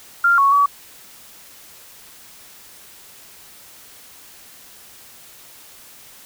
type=tone with pitch steps; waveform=sine; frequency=1391 / 1109 / 1138 Hz; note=F6 / C#6 / C#6; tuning=-7 / 0 / +45 cents; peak=-11 dBFS; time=0.24-0.66 s; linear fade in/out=5 ms; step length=140 ms; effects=white hiss -44 dBFS RMS until 6.25 s